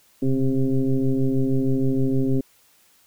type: tone with frequency modulation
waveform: sine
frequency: 130.81 Hz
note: C3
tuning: in tune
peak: -17 dBFS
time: 0.22-2.41 s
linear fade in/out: 5 ms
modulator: 134 Hz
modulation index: 1.8
effects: white hiss -58 dBFS RMS until 3.06 s